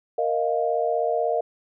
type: chord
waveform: sine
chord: Bb suspended fourth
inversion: none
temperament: equal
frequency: 466.2 / 622.3 / 698.5 Hz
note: Bb4 / Eb5 / F5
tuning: 0 / 0 / 0 cents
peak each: -25 dBFS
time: 0.18-1.41 s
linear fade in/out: 5 ms
effects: none